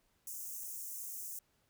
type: high-pass noise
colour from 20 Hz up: white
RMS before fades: -44 dBFS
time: 0.27-1.39 s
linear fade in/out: 2 ms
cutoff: 6100 Hz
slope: 48 dB/octave
effects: pink hiss -75 dBFS RMS until 1.69 s